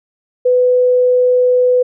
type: tone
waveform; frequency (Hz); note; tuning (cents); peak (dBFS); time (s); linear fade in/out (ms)
sine; 499.1; B4; +18; -8; 0.45-1.83; 10
effects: none